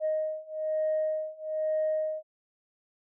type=beating tone pair; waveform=sine; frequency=622.3 / 623.4 Hz; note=D#5 / D#5; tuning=0 / +3 cents; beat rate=1.1 Hz; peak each=-30 / -29 dBFS; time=0-2.23 s; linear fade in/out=50 ms; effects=tanh soft clip ceiling -21 dBFS